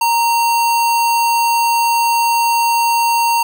sine tone with sample-and-hold, 932.3 Hz, A#5, in tune, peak -11 dBFS, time 0.01-3.43 s, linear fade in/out 5 ms, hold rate 3675 Hz, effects none

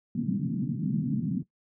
white band-pass noise, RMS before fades -29 dBFS, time 0.15-1.43 s, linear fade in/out 5 ms, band 130 to 250 Hz, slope 48 dB/octave, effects noise-tail reverb RT60 0.1 s tail -17 dB re dry

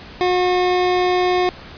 25% pulse tone, 361.9 Hz, F#4, 38 cents flat, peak -11 dBFS, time 0.21-1.49 s, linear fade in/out 0 ms, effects pink hiss -38 dBFS RMS until 1.77 s + resampled to 11025 Hz

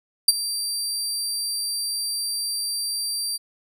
25% pulse tone with ADSR envelope, 4699 Hz, D8, in tune, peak -4 dBFS, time 0.28-3.38 s, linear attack 5 ms, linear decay 29 ms, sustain -16 dB, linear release 24 ms, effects none

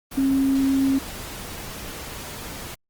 sine tone in noise, 270.1 Hz, C#4, 45 cents flat, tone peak -17 dBFS, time 0.17-0.99 s, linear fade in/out 10 ms, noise pink, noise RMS -35 dBFS, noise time 0.11-2.75 s, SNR +15 dB, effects Opus 24 kbps

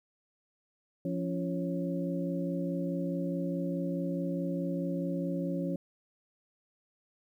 sine tone cluster, 173.8 / 278.6 / 343.3 / 548 Hz, F3 / C#4 / F4 / C#5, -8 / +9 / -30 / -20 cents, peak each -33 / -35 / -40 / -38 dBFS, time 1.05-5.76 s, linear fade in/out 2 ms, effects 11-bit

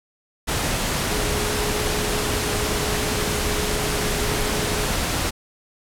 sine tone in noise, 420 Hz, G#4, 19 cents sharp, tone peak -29 dBFS, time 1.1-4.86 s, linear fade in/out 20 ms, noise pink, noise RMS -23 dBFS, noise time 0.47-5.31 s, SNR -9 dB, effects low-pass 12000 Hz 12 dB/octave

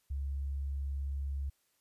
sine tone, 69.3 Hz, C#2, in tune, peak -33 dBFS, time 0.1-1.5 s, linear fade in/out 10 ms, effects white hiss -75 dBFS RMS until 1.8 s + resampled to 32000 Hz

